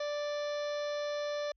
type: harmonic tone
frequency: 587.3 Hz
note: D5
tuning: in tune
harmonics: 1 / 2 / 3 / 4 / 5 / 6 / 7 / 8 / 9 / 10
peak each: -33 / -45 / -46 / -52 / -58 / -49 / -50 / -62 / -54 / -57 dBFS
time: 0-1.52 s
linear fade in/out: 5 ms
effects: added 50 Hz sine -70 dBFS peak until 1.56 s